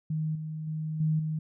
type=tone with level steps; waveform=sine; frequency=156.2 Hz; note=D#3; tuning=7 cents sharp; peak=-27 / -33 / -30 / -23 / -28 dBFS; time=0.1-1.39 s; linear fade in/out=5 ms; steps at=0.35 / 0.67 / 1 / 1.19 s; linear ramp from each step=5 ms; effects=none